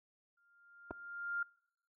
sine tone with exponential growth, 1400 Hz, F6, 4 cents sharp, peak -33 dBFS, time 0.37-1.43 s, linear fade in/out 5 ms, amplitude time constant 230 ms
clicks, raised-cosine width 1 ms, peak -28 dBFS, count 2, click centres 0.908 / 0.911 s
effects noise-tail reverb RT60 0.9 s tail -26 dB re dry + high-pass 60 Hz 12 dB/octave

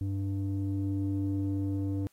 square tone with low-pass filter sweep, 98 Hz, G2, in tune, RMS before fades -31 dBFS, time 0.01-2.07 s, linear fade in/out 0 ms, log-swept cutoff 230 to 360 Hz, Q 3.2, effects white hiss -69 dBFS RMS until 2.12 s + AAC 48 kbps

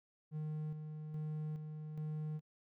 triangle tone with tremolo, 153.7 Hz, D#3, 21 cents flat, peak -36 dBFS, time 0.31-2.41 s, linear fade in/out 50 ms, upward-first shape square, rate 1.2 Hz, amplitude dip 45%, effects none

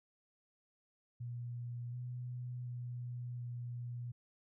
sine tone with pitch steps, 120.4 / 123.6 / 122.2 / 121 Hz, B2 / B2 / B2 / B2, -44 / +2 / -18 / -35 cents, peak -40 dBFS, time 1.2-4.12 s, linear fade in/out 10 ms, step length 730 ms, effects none

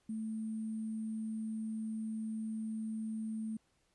sine tone with sample-and-hold, 220 Hz, A3, in tune, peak -36 dBFS, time 0.09-3.57 s, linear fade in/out 5 ms, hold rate 8820 Hz, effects pink hiss -75 dBFS RMS until 3.94 s + resampled to 24000 Hz

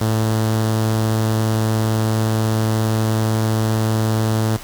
sawtooth tone with notch filter, 110 Hz, A2, in tune, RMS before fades -18 dBFS, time 0.01-4.57 s, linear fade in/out 5 ms, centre 2300 Hz, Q 1.4, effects pink hiss -36 dBFS RMS until 4.63 s

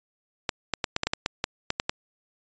clicks, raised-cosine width 0.2 ms, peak -7 dBFS, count 12, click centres 0.492 / 0.737 / 0.842 / 0.964 / 1.034 / 1.07 / 1.135 / 1.261 / 1.441 / 1.704 / 1.799 / 1.895 s, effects resampled to 16000 Hz

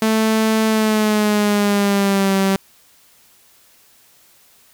sawtooth tone with pitch glide, 220 to 193.75 Hz, A3 to G3, 0 to -20 cents, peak -10 dBFS, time 0.02-2.56 s, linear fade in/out 2 ms, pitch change -220 cents, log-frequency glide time 0.67-2.35 s, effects white hiss -52 dBFS RMS until 4.73 s

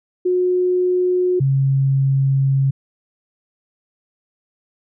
sine tone pair in turn, 362.8 / 135.9 Hz, F#4 / C#3, -34 / -34 cents, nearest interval octave + perfect fourth, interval 1700 cents, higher first, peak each -14 / -13 dBFS, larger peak second, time 0.25-1.4 / 1.4-2.71 s, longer second, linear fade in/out 10 ms, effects none

